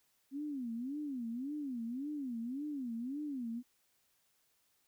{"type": "tone with vibrato", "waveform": "sine", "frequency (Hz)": 261.7, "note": "C4", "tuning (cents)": 0, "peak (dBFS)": -37, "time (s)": [0.31, 3.63], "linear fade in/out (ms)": 50, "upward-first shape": "sine", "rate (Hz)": 1.8, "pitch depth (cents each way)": 240, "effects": ["white hiss -75 dBFS RMS until 4.87 s"]}